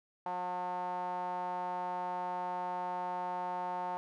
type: tone with band-pass filter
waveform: sawtooth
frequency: 180 Hz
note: F#3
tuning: 47 cents flat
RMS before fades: -37 dBFS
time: 0.26-3.97 s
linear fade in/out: 0 ms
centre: 840 Hz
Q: 8
effects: none